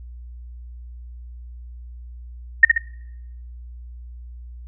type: tone with echo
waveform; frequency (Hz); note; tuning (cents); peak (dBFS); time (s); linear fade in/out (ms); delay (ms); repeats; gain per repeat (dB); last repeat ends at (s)
sine; 1844; A#6; -19; -3; 2.63-2.65; 5; 65; 2; -6; 2.78
effects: noise-tail reverb RT60 0.9 s tail -25 dB re dry + added 60 Hz sine -35 dBFS peak until 4.67 s